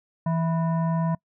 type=tone with frequency modulation; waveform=sine; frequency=164.81 Hz; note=E3; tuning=in tune; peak=-21 dBFS; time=0.26-1.15 s; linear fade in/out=5 ms; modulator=822 Hz; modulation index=0.57; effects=noise-tail reverb RT60 0.1 s tail -25 dB re dry